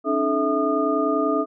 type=tone cluster; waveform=sine; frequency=275.7 / 305.9 / 431.9 / 655 / 1220 Hz; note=C#4 / D#4 / A4 / E5 / D#6; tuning=-9 / -29 / -32 / -11 / -34 cents; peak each=-25 dBFS; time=0.04-1.46 s; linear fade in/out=50 ms; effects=none